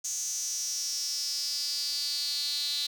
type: tone with high-pass filter sweep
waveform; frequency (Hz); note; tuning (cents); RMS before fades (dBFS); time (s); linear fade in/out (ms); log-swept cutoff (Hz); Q
sawtooth; 288.1; D4; -33; -32; 0.04-2.87; 10; 6400 to 4000; 8
effects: none